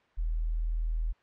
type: tone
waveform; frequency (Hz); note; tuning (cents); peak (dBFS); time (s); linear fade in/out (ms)
sine; 40.35; E1; -36; -27; 0.17-1.13; 20
effects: white hiss -65 dBFS RMS until 1.22 s + low-pass 2000 Hz 12 dB/octave